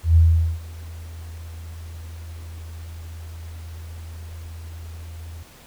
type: tone with ADSR envelope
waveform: sine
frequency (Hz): 82.2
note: E2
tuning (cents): -4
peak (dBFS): -9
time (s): 0.03-5.43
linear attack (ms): 130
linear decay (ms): 430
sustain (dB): -24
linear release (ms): 6
effects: pink hiss -48 dBFS RMS until 5.66 s